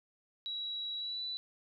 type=tone with pitch glide; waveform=sine; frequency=3889 to 3971 Hz; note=B7 to B7; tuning=-27 to +9 cents; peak=-36 dBFS; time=0.46-1.37 s; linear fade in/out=0 ms; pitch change=+36 cents; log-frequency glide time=0.95-1.23 s; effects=none